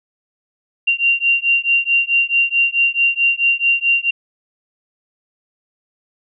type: beating tone pair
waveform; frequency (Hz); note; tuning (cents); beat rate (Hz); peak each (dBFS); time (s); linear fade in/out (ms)
sine; 2765 / 2769.6; F7 / F7; -18 / -15; 4.6; -16; 0.87-4.11; 10
effects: none